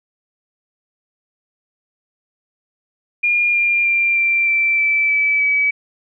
sine tone with pitch steps, 2417 / 2398 / 2378 / 2359 / 2340 / 2321 / 2303 / 2284 Hz, D7 / D7 / D7 / D7 / D7 / D7 / D7 / D7, +49 / +36 / +21 / +7 / -7 / -21 / -34 / -49 cents, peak -13 dBFS, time 3.23-5.71 s, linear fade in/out 10 ms, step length 310 ms, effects none

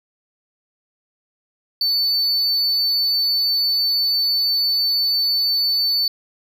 triangle tone, 4503 Hz, C#8, 26 cents sharp, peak -15 dBFS, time 1.81-6.08 s, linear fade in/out 2 ms, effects none

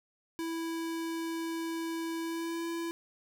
square tone with pitch glide, 329.6 to 335 Hz, E4 to E4, 0 to +28 cents, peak -34 dBFS, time 0.39-2.91 s, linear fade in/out 0 ms, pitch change +28 cents, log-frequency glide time 2.21-2.68 s, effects none

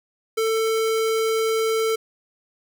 square tone, 445.1 Hz, A4, 20 cents sharp, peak -20 dBFS, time 0.37-1.96 s, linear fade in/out 10 ms, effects none

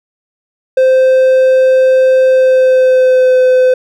triangle tone with pitch glide, 520 to 510.5 Hz, C5 to C5, -11 to -43 cents, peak -3 dBFS, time 0.77-3.74 s, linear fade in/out 5 ms, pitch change -32 cents, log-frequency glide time 2.27-3.39 s, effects none

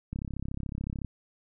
click train, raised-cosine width 5 ms, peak -22 dBFS, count 32, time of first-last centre 0.13-1.047 s, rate 33.8 Hz, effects none

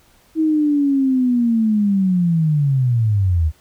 sine linear sweep, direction down, 321.3 to 74.3 Hz, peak -13 dBFS, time 0.35-3.52 s, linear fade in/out 50 ms, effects pink hiss -54 dBFS RMS until 3.6 s

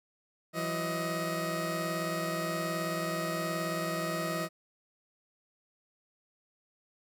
20% pulse tone cluster, 168 / 186.8 / 629 Hz, E3 / F#3 / D#5, +33 / +17 / +19 cents, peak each -30 / -37 / -29 dBFS, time 0.53-4.49 s, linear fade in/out 50 ms, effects none

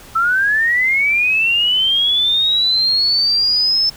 sine linear sweep, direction up, 1307 to 5290 Hz, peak -12 dBFS, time 0.15-3.9 s, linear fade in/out 10 ms, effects pink hiss -40 dBFS RMS until 3.96 s

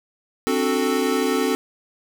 square chord, D dominant seventh, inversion third, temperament equal with one note detuned, 263.1 / 293.7 / 370 / 440 Hz, C4 / D4 / F#4 / A4, +10 / 0 / 0 / 0 cents, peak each -24 / -28 / -26 / -24 dBFS, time 0.47-1.55 s, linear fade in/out 0 ms, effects none

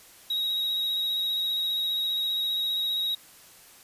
triangle tone with vibrato, 3806 Hz, A#7, 35 cents sharp, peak -24 dBFS, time 0.3-3.15 s, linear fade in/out 5 ms, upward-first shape square, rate 15 Hz, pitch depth 13 cents each way, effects white hiss -52 dBFS RMS until 3.83 s + resampled to 32000 Hz

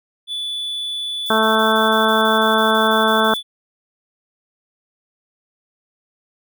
triangle tone, 3464 Hz, A7, 28 cents flat, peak -21 dBFS, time 0.27-3.43 s, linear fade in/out 50 ms
violet noise bursts, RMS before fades -36 dBFS, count 13, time 1.26-3.37 s, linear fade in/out 2 ms, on 130 ms, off 35 ms
harmonic tone, 220 Hz, A3, in tune, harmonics 1 / 2 / 3 / 4 / 5 / 6 / 7, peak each -21 / -21 / -21 / -21 / -21 / -21 / -21 dBFS, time 1.3-3.34 s, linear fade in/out 2 ms
effects none

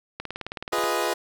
click train, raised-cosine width 0.3 ms, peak -16 dBFS, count 13, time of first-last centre 0.2-0.838 s, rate 18.8 Hz
20% pulse chord, F half-diminished seventh, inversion none, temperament equal, 349.2 / 415.3 / 493.9 / 622.3 Hz, F4 / Ab4 / Cb5 / Eb5, 0 / 0 / 0 / 0 cents, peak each -24 dBFS, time 0.72-1.14 s, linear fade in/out 10 ms
effects none

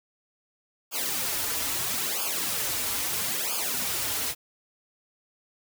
white noise with flanger, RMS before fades -29 dBFS, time 0.91-4.35 s, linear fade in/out 50 ms, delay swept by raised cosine 0.51 to 5.61 ms, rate 0.76 Hz, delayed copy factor -0.95, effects none

